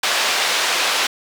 white band-pass noise, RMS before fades -19 dBFS, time 0.03-1.07 s, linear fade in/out 5 ms, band 530 to 4200 Hz, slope 12 dB/octave, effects none

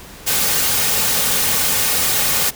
white noise with comb filter, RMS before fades -17 dBFS, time 0.26-2.51 s, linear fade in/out 20 ms, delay 3 ms, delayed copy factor -0.5, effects pink hiss -38 dBFS RMS until 2.55 s

